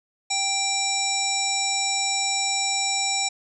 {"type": "harmonic tone", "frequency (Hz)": 784, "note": "G5", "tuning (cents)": 0, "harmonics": [1, 3, 5, 7, 9, 10], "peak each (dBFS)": [-29, -29, -29, -29, -29, -29], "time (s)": [0.3, 3.29], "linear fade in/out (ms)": 10, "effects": []}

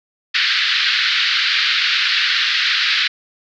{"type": "band-pass noise", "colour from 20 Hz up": "white", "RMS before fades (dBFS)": -17, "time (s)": [0.34, 3.08], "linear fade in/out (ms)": 10, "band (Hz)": [1400, 4500], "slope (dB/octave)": 48, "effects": []}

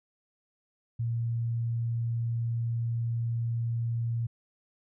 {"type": "tone", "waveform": "sine", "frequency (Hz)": 116.5, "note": "A#2", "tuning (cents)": -1, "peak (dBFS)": -27, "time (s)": [0.99, 4.27], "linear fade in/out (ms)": 10, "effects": []}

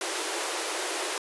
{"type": "high-pass noise", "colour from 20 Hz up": "pink", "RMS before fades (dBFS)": -31, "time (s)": [0.01, 1.18], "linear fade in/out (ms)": 2, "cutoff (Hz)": 320, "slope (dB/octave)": 96, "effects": ["resampled to 24000 Hz"]}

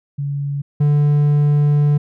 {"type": "tone pair in turn", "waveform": ["sine", "triangle"], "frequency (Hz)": [141.7, 146.61], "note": ["C#3", "D3"], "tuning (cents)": [38, -3], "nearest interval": "minor second", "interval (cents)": 59, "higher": "second", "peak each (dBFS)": [-19, -9], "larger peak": "second", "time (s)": [[0.18, 0.62], [0.8, 1.98]], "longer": "second", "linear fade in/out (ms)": 10, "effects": []}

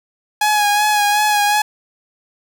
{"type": "tone with vibrato", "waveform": "sawtooth", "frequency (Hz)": 834, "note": "G#5", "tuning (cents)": 7, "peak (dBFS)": -9, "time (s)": [0.41, 1.62], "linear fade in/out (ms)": 5, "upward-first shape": "sine", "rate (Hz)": 2.7, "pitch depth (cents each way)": 29, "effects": []}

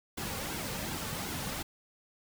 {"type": "noise with flanger", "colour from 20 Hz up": "pink", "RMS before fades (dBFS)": -37, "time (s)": [0.17, 1.63], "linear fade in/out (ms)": 10, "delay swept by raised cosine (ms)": [1.6, 3.1], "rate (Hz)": 2.7, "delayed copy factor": -0.55, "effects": []}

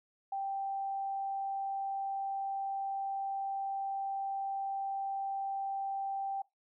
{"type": "tone", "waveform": "sine", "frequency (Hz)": 784, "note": "G5", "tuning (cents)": 0, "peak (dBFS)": -33, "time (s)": [0.32, 6.42], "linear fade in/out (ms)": 5, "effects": ["noise-tail reverb RT60 0.2 s tail -21 dB re dry"]}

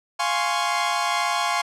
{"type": "chord", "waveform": "sawtooth", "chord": "Db major seventh", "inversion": "first", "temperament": "equal", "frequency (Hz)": [698.5, 830.6, 1046.5, 1108.7], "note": ["F5", "Ab5", "C6", "Db6"], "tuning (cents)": [0, 0, 0, 0], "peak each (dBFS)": -23, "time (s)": [0.19, 1.62], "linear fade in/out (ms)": 10, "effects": ["low-pass 8000 Hz 12 dB/octave"]}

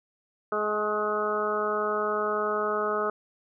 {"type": "harmonic tone with a mistuned harmonic", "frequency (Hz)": 210.8, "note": "G#3", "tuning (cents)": 26, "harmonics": [1, 2, 3, 4, 5, 6, 7], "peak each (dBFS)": [-39, -29, -32, -38, -36, -29, -37], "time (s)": [0.52, 3.1], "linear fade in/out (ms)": 2, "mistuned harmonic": 5, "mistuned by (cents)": 24, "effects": []}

